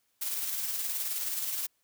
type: noise with tremolo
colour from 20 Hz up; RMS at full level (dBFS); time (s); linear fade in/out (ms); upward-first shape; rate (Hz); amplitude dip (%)
blue; -32; 0.21-1.67; 10; square; 19; 30
effects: white hiss -74 dBFS RMS until 1.83 s